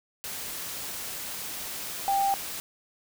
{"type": "tone in noise", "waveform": "sine", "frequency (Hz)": 790, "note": "G5", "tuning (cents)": 13, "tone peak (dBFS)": -22, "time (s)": [2.08, 2.34], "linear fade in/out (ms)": 0, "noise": "white", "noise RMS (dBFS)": -36, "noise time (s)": [0.24, 2.6], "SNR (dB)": 11, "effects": []}